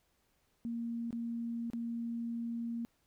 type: tone with dropouts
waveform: sine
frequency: 233.1 Hz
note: A#3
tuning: in tune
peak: -35 dBFS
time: 0.65-2.85 s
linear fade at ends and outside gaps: 0 ms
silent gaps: 1.107-1.128 / 1.701-1.734 s
effects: pink hiss -75 dBFS RMS until 3.06 s